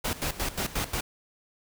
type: noise with tremolo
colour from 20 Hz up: pink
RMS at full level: -29 dBFS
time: 0.04-1.01 s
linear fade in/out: 10 ms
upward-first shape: square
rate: 5.6 Hz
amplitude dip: 80%
effects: none